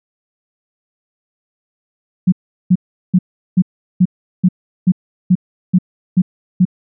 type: tone bursts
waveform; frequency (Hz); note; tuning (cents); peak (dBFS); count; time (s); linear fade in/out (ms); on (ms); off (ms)
sine; 182.4; F#3; -24; -6; 11; 2.27-6.653; 10; 53; 380
effects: none